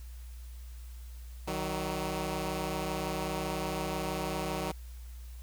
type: tone pair together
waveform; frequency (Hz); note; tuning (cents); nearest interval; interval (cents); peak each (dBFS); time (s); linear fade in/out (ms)
10% pulse; 155.56 / 188.04; D#3 / F#3; 0 / +28; minor third; 328; -27; 1.47-4.72; 10
effects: added 60 Hz sine -42 dBFS peak until 5.42 s + white hiss -59 dBFS RMS until 5.42 s